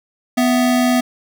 square tone pair together, 248.4 / 660.7 Hz, B3 / E5, +10 / +4 cents, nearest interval octave + perfect fourth, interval 1694 cents, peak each -14 / -21 dBFS, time 0.37-1.01 s, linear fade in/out 10 ms, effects none

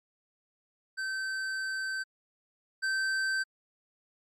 square tone pair in turn, 1545 / 1551.5 Hz, G6 / G6, -26 / -18 cents, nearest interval unison, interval 8 cents, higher second, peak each -32 / -28 dBFS, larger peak second, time 0.97-2.04 / 2.82-3.44 s, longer first, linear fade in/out 20 ms, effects low-pass 7000 Hz 12 dB/octave + MP3 96 kbps

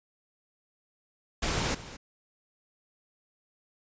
pink noise with echo, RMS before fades -29 dBFS, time 1.42-1.75 s, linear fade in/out 10 ms, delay 220 ms, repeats 1, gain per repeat -15 dB, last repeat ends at 1.97 s, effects resampled to 16000 Hz

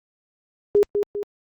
sine tone with echo, 409.8 Hz, G#4, 23 cents flat, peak -12 dBFS, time 0.75-0.83 s, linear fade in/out 0 ms, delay 200 ms, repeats 2, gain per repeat -6 dB, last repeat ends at 1.23 s, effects Opus 32 kbps

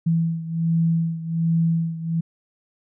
sine beating tone pair, 164.81 / 166.11 Hz, E3 / E3, 0 / +14 cents, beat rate 1.3 Hz, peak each -20 / -24 dBFS, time 0.06-2.21 s, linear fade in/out 10 ms, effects none

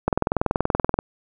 click train, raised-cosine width 1 ms, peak -5 dBFS, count 20, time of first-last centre 0.08-0.989 s, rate 20.9 Hz, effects none

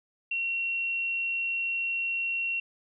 sine tone, 2733 Hz, F7, 38 cents flat, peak -27 dBFS, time 0.31-2.6 s, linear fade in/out 5 ms, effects none

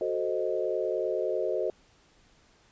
sine chord, F# diminished seventh, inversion none, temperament equal, 370 / 440 / 523.3 / 622.3 Hz, F#4 / A4 / C5 / Eb5, 0 / 0 / 0 / 0 cents, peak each -32 dBFS, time 0.01-1.7 s, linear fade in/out 2 ms, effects pink hiss -62 dBFS RMS until 2.71 s + resampled to 16000 Hz

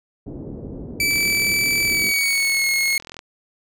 white low-pass noise, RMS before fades -33 dBFS, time 0.26-2.12 s, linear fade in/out 10 ms, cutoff 410 Hz, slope 24 dB/octave
sawtooth tone with pitch glide, 2312 to 2170 Hz, D7 to C#7, -28 to -37 cents, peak -14 dBFS, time 1-2.98 s, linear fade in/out 2 ms, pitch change -109 cents, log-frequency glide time 1.85-2.66 s
click train, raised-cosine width 0.2 ms, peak -19 dBFS, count 88, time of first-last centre 1.11-3.191 s, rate 41.8 Hz
effects none

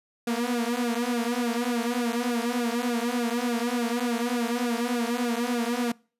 sawtooth tone with flanger, 238.9 Hz, A#3, 43 cents sharp, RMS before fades -27 dBFS, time 0.27-5.92 s, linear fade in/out 5 ms, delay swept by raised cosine 0.94 to 5.64 ms, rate 3.4 Hz, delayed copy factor -1, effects noise-tail reverb RT60 0.4 s tail -25 dB re dry + resampled to 32000 Hz

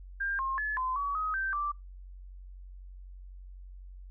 sine tone with pitch steps, 1597 / 1068 / 1717 / 1028 / 1134 / 1263 / 1559 / 1172 Hz, G6 / C6 / A6 / C6 / C#6 / D#6 / G6 / D6, +32 / +35 / -43 / -31 / +39 / +26 / -10 / -4 cents, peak -29 dBFS, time 0.2-1.72 s, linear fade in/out 10 ms, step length 190 ms, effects noise-tail reverb RT60 0.2 s tail -25 dB re dry + added 46 Hz sine -44 dBFS peak until 4.1 s

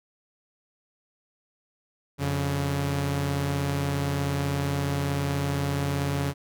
sawtooth tone pair together, 88.7 / 140.8 Hz, F2 / C#3, +27 / +27 cents, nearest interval minor sixth, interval 800 cents, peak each -27 / -22 dBFS, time 2.18-6.34 s, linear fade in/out 50 ms, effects none

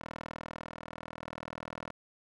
10% pulse tone with band-pass filter, 40.17 Hz, E1, 44 cents flat, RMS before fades -45 dBFS, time 0.01-1.91 s, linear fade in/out 0 ms, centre 1100 Hz, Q 0.77, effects none

